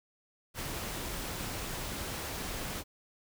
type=noise; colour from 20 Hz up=pink; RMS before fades=-38 dBFS; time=0.54-2.84 s; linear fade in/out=50 ms; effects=none